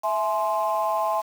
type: chord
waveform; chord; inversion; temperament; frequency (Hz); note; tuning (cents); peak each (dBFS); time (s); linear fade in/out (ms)
sine; E augmented; none; equal with one note detuned; 659.3 / 846.1 / 1046.5; E5 / G#5 / B#5; 0 / +32 / 0; -25; 0.03-1.22; 20
effects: tanh soft clip ceiling -14 dBFS + 7-bit